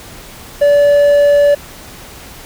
triangle tone, 577 Hz, D5, 31 cents flat, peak -4 dBFS, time 0.61-1.55 s, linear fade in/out 10 ms, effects pink hiss -34 dBFS RMS until 2.45 s

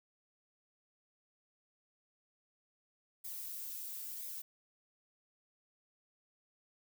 violet noise with flanger, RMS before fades -44 dBFS, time 3.24-4.42 s, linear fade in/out 10 ms, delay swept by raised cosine 0.68 to 3.78 ms, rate 1 Hz, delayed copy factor -0.55, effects none

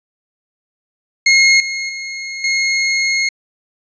sawtooth tone with level steps, 2153 Hz, C7, 49 cents sharp, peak -4 / -16 / -20 / -10 dBFS, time 1.26-3.29 s, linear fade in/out 5 ms, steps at 1.6 / 1.89 / 2.44 s, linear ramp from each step 2 ms, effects resampled to 16000 Hz

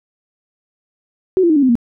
sine tone with pitch steps, 374.2 / 341.2 / 311 / 283.6 / 258.6 / 235.7 Hz, F#4 / F4 / D#4 / C#4 / C4 / A#3, +20 / -40 / -1 / +40 / -20 / +19 cents, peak -9 dBFS, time 1.37-1.754 s, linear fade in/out 0 ms, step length 64 ms, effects none

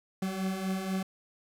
40% pulse beating tone pair, 186.8 / 190.9 Hz, F#3 / G3, +17 / -46 cents, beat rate 4.1 Hz, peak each -36 / -31 dBFS, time 0.22-1.03 s, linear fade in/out 5 ms, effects resampled to 32000 Hz + 9-bit

